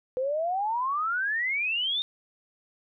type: exponential sweep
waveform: sine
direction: up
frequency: 499.4 to 3700 Hz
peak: -25 dBFS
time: 0.17-2.02 s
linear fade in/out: 0 ms
effects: none